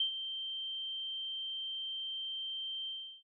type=tone with ADSR envelope; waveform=sine; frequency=3136 Hz; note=G7; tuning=in tune; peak=-27 dBFS; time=0-3.23 s; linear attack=4 ms; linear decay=100 ms; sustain=-10 dB; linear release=360 ms; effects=none